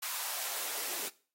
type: noise with high-pass filter sweep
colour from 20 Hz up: white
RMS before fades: -37 dBFS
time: 0.02-1.09 s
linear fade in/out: 10 ms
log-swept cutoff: 1100 to 330 Hz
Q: 1.5
effects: noise-tail reverb RT60 0.4 s tail -19 dB re dry + AAC 48 kbps